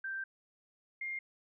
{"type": "tone pair in turn", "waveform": "sine", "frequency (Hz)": [1568, 2119], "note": ["G6", "C7"], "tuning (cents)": [0, 21], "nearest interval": "perfect fourth", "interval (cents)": 521, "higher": "second", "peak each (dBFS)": [-36, -36], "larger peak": "neither", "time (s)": [[0.04, 0.24], [1.01, 1.19]], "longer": "first", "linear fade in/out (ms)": 5, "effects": []}